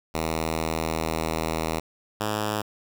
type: tone pair in turn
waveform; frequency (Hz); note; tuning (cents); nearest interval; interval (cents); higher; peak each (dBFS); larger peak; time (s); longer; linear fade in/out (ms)
5% pulse; 80.3 / 106.02; E2 / G#2; -45 / +36; perfect fourth; 481; second; -14; neither; 0.14-1.8 / 2.2-2.62; first; 10
effects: 9-bit